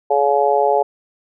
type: harmonic tone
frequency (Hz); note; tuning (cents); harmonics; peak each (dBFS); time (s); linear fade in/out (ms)
141.3; C#3; +34; 3 / 4 / 5 / 6; -18 / -18 / -18 / -18; 0.1-0.83; 10
effects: none